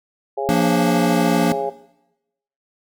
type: harmonic tone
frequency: 137.2 Hz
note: C#3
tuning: 17 cents flat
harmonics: 3 / 4 / 5 / 6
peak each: -25 / -26 / -28 / -27 dBFS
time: 0.37-1.7 s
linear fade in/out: 10 ms
type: chord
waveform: square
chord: Bb major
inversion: second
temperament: equal with one note detuned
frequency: 173.71 / 233.1 / 293.7 Hz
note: F3 / Bb3 / D4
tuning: -9 / 0 / 0 cents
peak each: -21 dBFS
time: 0.49-1.52 s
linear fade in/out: 0 ms
effects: noise-tail reverb RT60 0.9 s tail -17 dB re dry